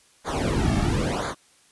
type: noise with flanger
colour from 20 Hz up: brown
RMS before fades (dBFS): -24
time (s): 0.24-1.35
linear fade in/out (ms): 50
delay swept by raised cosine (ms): 0.36 to 2.06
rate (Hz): 0.97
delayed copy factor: -1
effects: white hiss -58 dBFS RMS until 1.71 s + resampled to 24000 Hz